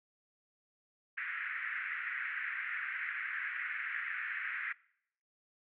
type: band-pass noise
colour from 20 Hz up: pink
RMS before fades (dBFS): -39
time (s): 1.17-4.73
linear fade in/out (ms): 10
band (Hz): 1500 to 2200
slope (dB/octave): 48
effects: noise-tail reverb RT60 0.7 s tail -23 dB re dry